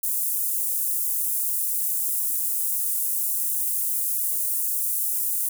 pink high-pass noise, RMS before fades -25 dBFS, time 0.03-5.49 s, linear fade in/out 5 ms, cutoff 9900 Hz, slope 24 dB/octave, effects none

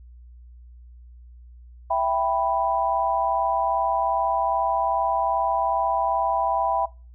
sine chord, E minor, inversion none, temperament equal with one note detuned, 661.5 / 784 / 987.8 Hz, E5 / G5 / B5, +6 / 0 / 0 cents, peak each -24 dBFS, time 1.9-6.86 s, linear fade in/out 10 ms, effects noise-tail reverb RT60 0.3 s tail -20 dB re dry + added 60 Hz sine -43 dBFS peak until 7.14 s

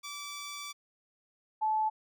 10% pulse / sine tone pair in turn, 1158 / 867.5 Hz, D6 / A5, -25 / -25 cents, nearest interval perfect fourth, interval 500 cents, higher first, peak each -31 / -26 dBFS, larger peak second, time 0.03-0.73 / 1.61-1.9 s, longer first, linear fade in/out 20 ms, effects none

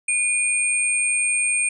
sine tone pair together, 2437 / 8615 Hz, D#7 / C9, -37 / +50 cents, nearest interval octave + minor seventh, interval 2187 cents, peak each -21 / -21 dBFS, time 0.08-1.69 s, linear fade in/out 5 ms, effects none

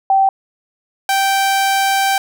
sine / sawtooth tone pair in turn, 776 / 780.9 Hz, G5 / G5, -18 / -7 cents, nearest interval unison, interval 11 cents, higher second, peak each -9 dBFS, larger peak neither, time 0.1-0.29 / 1.09-2.18 s, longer second, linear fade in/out 2 ms, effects none

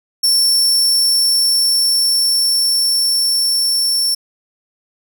sawtooth tone with level ramp, 5430 Hz, F8, 50 cents flat, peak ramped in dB -8 to -11 dBFS, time 0.23-4.15 s, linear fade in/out 10 ms, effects none

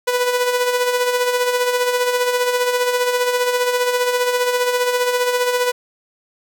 sawtooth tone with tremolo, 493.9 Hz, B4, in tune, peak -10 dBFS, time 0.07-5.72 s, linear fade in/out 10 ms, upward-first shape sine, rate 15 Hz, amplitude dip 50%, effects none

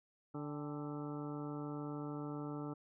harmonic tone with a mistuned harmonic, 146.83 Hz, D3, in tune, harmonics 1 / 2 / 3 / 4 / 5 / 6 / 7 / 8 / 9, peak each -45 / -43 / -49 / -54 / -56 / -55 / -61 / -56 / -54 dBFS, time 0.34-2.74 s, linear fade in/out 10 ms, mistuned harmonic 5, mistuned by +87 cents, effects none

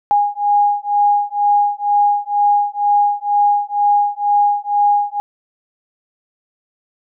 sine beating tone pair, 820 / 822.1 Hz, G#5 / G#5, -22 / -18 cents, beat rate 2.1 Hz, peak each -15 / -15 dBFS, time 0.11-5.2 s, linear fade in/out 0 ms, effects none

